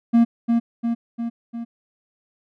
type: tone with echo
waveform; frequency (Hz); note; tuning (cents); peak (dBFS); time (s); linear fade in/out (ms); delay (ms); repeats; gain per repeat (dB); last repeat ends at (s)
triangle; 233.1; A#3; 0; -9; 0.13-0.25; 20; 350; 4; -4; 1.65
effects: none